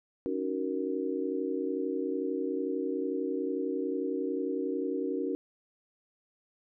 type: chord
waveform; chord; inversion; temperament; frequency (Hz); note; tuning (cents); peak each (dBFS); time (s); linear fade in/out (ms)
sine; D# minor seventh; third; just; 280 / 311.1 / 373.4 / 466.7; C#4 / D#4 / F#4 / A#4; +18 / 0 / +16 / +2; -34 / -37 / -34 / -35; 0.26-5.35; 0
effects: none